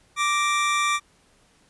25% pulse tone pair together, 1174.7 / 1868.4 Hz, D6 / A#6, 0 / +3 cents, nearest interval minor sixth, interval 803 cents, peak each -17 / -27 dBFS, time 0.16-1 s, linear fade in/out 50 ms, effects pink hiss -60 dBFS RMS until 1.69 s + resampled to 24000 Hz

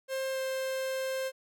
45% pulse tone with pitch glide, 530 to 526.6 Hz, C5 to C5, +22 to +11 cents, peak -31 dBFS, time 0.08-1.32 s, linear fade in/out 50 ms, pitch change -11 cents, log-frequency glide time 0.32-0.39 s, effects none

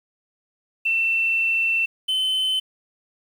sine / triangle tone pair in turn, 2686 / 3055 Hz, E7 / G7, +32 / -45 cents, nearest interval major second, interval 223 cents, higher second, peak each -18 dBFS, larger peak neither, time 0.85-1.86 / 2.08-2.6 s, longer first, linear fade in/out 10 ms, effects 8-bit

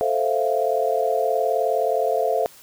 sine chord, F major seventh, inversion first, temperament equal, 440 / 523.3 / 659.3 / 698.5 Hz, A4 / C5 / E5 / F5, 0 / 0 / 0 / 0 cents, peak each -24 dBFS, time 0.01-2.46 s, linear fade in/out 0 ms, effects white hiss -48 dBFS RMS until 2.62 s

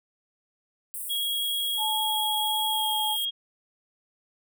pink high-pass noise, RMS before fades -35 dBFS, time 0.94-3.25 s, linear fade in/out 0 ms, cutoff 8300 Hz, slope 96 dB/octave
sine tone with pitch glide, 3303 to 3259 Hz, G#7 to G#7, -10 to -33 cents, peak -26 dBFS, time 1.09-3.31 s, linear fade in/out 20 ms, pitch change -23 cents, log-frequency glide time 2.65-2.85 s
sine tone with vibrato, 862 Hz, A5, 36 cents flat, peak -28 dBFS, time 1.77-3.17 s, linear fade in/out 50 ms, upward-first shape sine, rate 1.3 Hz, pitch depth 10 cents each way
effects none

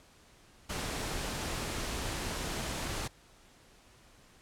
pink noise, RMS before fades -36 dBFS, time 0.69-3.08 s, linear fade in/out 10 ms, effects pink hiss -60 dBFS RMS until 4.41 s + low-pass 10000 Hz 12 dB/octave

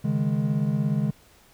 triangle chord, C# suspended second, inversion none, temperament equal, 138.59 / 155.56 / 207.7 Hz, C#3 / D#3 / G#3, 0 / 0 / 0 cents, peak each -24 dBFS, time 0.04-1.11 s, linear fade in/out 10 ms, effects pink hiss -56 dBFS RMS until 1.53 s

